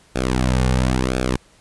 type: tone with flanger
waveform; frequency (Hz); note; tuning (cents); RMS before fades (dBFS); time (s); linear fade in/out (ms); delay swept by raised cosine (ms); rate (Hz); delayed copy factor
sawtooth; 63.5; B1; +49; -19; 0.15-1.37; 10; 0.99 to 3.09; 0.97; -0.85
effects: pink hiss -53 dBFS RMS until 1.6 s + resampled to 24000 Hz